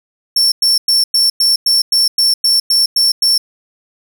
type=tone bursts; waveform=40% pulse; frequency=5430 Hz; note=F8; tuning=50 cents flat; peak=-8 dBFS; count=12; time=0.36-3.38 s; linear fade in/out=5 ms; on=160 ms; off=100 ms; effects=none